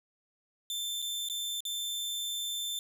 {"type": "tone with dropouts", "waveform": "sawtooth", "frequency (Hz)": 3550, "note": "A7", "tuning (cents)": 15, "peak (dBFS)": -30, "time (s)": [0.7, 2.79], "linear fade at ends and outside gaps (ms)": 1, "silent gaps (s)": [[1.019, 1.024], [1.287, 1.298], [1.605, 1.652]], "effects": []}